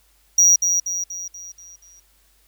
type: tone with echo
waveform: triangle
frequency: 5760 Hz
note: F#8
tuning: 47 cents flat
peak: -9 dBFS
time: 0.38-0.56 s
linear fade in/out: 5 ms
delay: 240 ms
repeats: 6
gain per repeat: -6 dB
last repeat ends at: 2 s
effects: added 50 Hz sine -60 dBFS peak until 2.47 s + white hiss -60 dBFS RMS until 2.47 s